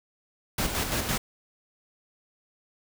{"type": "noise with tremolo", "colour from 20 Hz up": "pink", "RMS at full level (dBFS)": -27, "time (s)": [0.58, 1.18], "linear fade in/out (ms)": 5, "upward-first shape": "square", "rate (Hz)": 5.9, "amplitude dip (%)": 45, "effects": []}